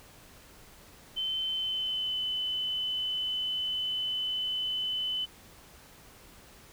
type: tone with pitch glide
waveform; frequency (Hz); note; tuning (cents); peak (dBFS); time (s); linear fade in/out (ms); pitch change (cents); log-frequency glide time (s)
sine; 3071 to 3020; G7 to F#7; -36 to +35; -29; 1.16-5.26; 20; -29; 1.53-2.18
effects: pink hiss -54 dBFS RMS until 6.72 s